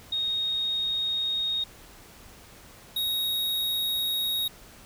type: tone pair in turn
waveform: sine / square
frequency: 3729 / 3768 Hz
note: A#7 / A#7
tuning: 0 / +18 cents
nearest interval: unison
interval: 18 cents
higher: second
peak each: -25 / -26 dBFS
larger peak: first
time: 0.12-1.64 / 2.96-4.48 s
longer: neither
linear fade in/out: 5 ms
effects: pink hiss -50 dBFS RMS until 4.85 s